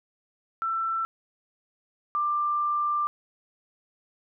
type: tone pair in turn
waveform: sine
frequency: 1337 / 1185.8 Hz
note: E6 / D6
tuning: +24 / +16 cents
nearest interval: major second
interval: 208 cents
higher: first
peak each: -25 / -23 dBFS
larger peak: second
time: 0.62-1.05 / 2.15-3.07 s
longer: second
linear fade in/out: 0 ms
effects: none